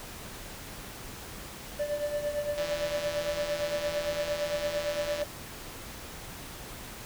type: tone with tremolo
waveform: triangle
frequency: 587.3 Hz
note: D5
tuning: in tune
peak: -24 dBFS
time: 1.79-5.24 s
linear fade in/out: 10 ms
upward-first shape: triangle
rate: 8.8 Hz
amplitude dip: 75%
type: click train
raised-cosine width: 0.2 ms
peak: -21 dBFS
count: 436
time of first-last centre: 2.58-5.216 s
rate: 165 Hz
effects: pink hiss -43 dBFS RMS until 7.05 s